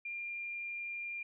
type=tone; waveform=sine; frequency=2396 Hz; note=D7; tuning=34 cents sharp; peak=-38 dBFS; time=0.05-1.23 s; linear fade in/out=5 ms; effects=none